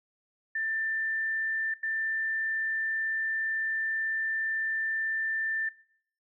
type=tone bursts at uneven times; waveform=sine; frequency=1781 Hz; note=A6; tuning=21 cents sharp; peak=-28 dBFS; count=2; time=0.55-1.74 / 1.83-5.69 s; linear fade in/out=5 ms; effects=noise-tail reverb RT60 0.6 s tail -21 dB re dry